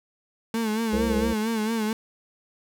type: tone with vibrato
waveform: 35% pulse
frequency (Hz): 221.1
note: A3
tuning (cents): +9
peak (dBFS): -22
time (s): 0.54-1.93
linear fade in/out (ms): 2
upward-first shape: sine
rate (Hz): 4.4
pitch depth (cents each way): 71
type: harmonic tone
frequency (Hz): 66.4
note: C2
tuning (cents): +26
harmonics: 1 / 3 / 5 / 7 / 8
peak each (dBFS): -30 / -31 / -32 / -28 / -33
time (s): 0.92-1.34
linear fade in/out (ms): 20
effects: none